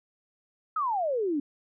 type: exponential sweep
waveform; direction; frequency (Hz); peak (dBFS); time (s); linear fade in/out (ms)
sine; down; 1317 to 273.3; -25; 0.76-1.4; 5
effects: none